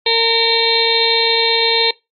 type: harmonic tone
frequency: 457.8 Hz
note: A#4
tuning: 31 cents flat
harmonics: 1 / 2 / 4 / 5 / 6 / 7 / 8 / 9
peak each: -17 / -21 / -26 / -20 / -26 / -26 / -17 / -17 dBFS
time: 0.06-1.91 s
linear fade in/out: 5 ms
effects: noise-tail reverb RT60 0.2 s tail -20 dB re dry + MP3 32 kbps